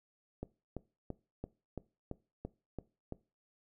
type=click train; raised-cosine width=2 ms; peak=-26 dBFS; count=9; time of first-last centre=0.43-3.124 s; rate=2.97 Hz; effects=noise-tail reverb RT60 0.3 s tail -20 dB re dry